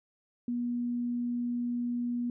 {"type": "tone", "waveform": "sine", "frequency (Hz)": 241.3, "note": "B3", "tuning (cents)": -40, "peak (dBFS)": -29, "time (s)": [0.48, 2.3], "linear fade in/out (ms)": 2, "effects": []}